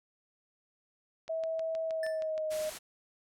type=click train; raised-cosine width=0.2 ms; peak=-30 dBFS; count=10; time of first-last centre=1.28-2.693 s; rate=6.37 Hz
type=tone with pitch glide; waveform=sine; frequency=648 to 618.7 Hz; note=E5 to D#5; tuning=-30 to -10 cents; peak=-31 dBFS; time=1.29-2.7 s; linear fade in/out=10 ms; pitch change=-80 cents; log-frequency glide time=1.84-2.59 s
type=tone with exponential decay; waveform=square; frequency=1763 Hz; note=A6; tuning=3 cents sharp; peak=-36 dBFS; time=2.03-2.3 s; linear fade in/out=2 ms; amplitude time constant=57 ms
type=noise; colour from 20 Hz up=white; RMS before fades=-42 dBFS; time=2.5-2.79 s; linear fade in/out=20 ms
effects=low-pass 11000 Hz 12 dB/octave